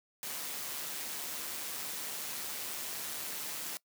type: noise with amplitude modulation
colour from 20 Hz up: white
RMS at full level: -38 dBFS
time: 0.23-3.77 s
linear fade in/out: 0 ms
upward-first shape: sine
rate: 149 Hz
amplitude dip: 35%
effects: noise-tail reverb RT60 0.1 s tail -21 dB re dry + high-pass 150 Hz 12 dB/octave